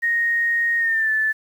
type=tone with pitch glide; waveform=sine; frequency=1864.7 to 1749.9 Hz; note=A#6 to A6; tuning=0 to -10 cents; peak=-17 dBFS; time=0.02-1.33 s; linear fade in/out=20 ms; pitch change=-110 cents; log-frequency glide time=0.78-1.11 s; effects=8-bit